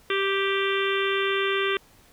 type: harmonic tone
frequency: 392 Hz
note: G4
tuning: in tune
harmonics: 1 / 3 / 4 / 5 / 6 / 7 / 8 / 9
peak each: -25 / -30 / -31 / -32 / -33 / -33 / -34 / -35 dBFS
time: 0.1-1.77 s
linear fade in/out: 2 ms
effects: pink hiss -56 dBFS RMS until 2.12 s